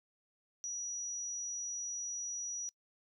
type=tone; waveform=sine; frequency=5830 Hz; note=F#8; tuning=26 cents flat; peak=-37 dBFS; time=0.64-2.69 s; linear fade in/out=0 ms; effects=noise-tail reverb RT60 0.1 s tail -25 dB re dry